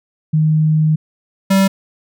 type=tone pair in turn; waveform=sine / square; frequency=155.56 / 193.63 Hz; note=D#3 / G3; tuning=0 / -21 cents; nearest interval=major third; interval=379 cents; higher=second; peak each=-10 dBFS; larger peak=neither; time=0.33-0.96 / 1.5-1.68 s; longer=first; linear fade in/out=10 ms; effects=none